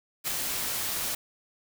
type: noise with ADSR envelope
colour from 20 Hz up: white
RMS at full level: -28 dBFS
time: 0.24-1.15 s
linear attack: 37 ms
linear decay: 4 ms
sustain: -3 dB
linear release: 4 ms
effects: none